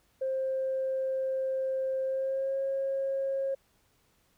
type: tone with pitch glide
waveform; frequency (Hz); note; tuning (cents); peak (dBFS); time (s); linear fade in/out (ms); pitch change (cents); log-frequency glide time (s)
sine; 528 to 541.6; C5 to C#5; +16 to -40; -27; 0.21-3.55; 10; +44; 2.04-2.59
effects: tanh soft clip ceiling -23 dBFS + pink hiss -69 dBFS RMS until 4.37 s